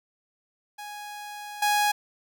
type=tone with level steps; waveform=sawtooth; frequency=830 Hz; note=G#5; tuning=1 cent flat; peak=-33 / -17 dBFS; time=0.78-1.92 s; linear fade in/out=10 ms; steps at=1.62 s; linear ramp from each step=5 ms; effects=none